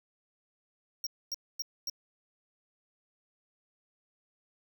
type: tone bursts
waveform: square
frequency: 5588 Hz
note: F8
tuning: in tune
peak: -33 dBFS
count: 4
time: 1.04-1.898 s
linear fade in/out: 2 ms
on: 27 ms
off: 250 ms
effects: none